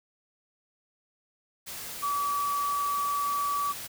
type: tone in noise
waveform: sine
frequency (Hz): 1146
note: D6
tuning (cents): -43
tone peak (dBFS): -26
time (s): 2.02-3.73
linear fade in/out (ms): 20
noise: white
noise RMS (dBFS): -39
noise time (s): 1.66-3.88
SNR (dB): +10
effects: none